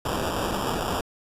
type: noise with sample-and-hold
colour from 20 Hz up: white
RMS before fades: -27 dBFS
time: 0.05-1.01 s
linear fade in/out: 5 ms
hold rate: 2100 Hz
effects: resampled to 32000 Hz